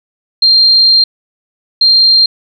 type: tone bursts at uneven times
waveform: sine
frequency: 4186 Hz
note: C8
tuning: in tune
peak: -4 dBFS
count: 2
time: 0.42-1.04 / 1.81-2.26 s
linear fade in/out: 5 ms
effects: none